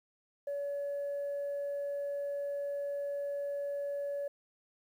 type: tone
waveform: sine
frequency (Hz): 568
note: C#5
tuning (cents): +42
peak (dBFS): -32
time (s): 0.47-4.28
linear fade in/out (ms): 5
effects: tanh soft clip ceiling -31 dBFS + 11-bit